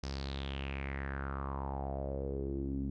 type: tone with low-pass filter sweep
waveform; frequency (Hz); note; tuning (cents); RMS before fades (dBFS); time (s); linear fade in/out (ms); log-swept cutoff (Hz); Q
sawtooth; 68.3; C#2; -25; -38; 0.03-2.9; 5; 5400 to 240; 5.3
effects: none